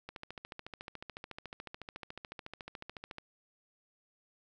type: click train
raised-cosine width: 0.3 ms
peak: -27 dBFS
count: 44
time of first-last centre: 0.09-3.184 s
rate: 13.9 Hz
effects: none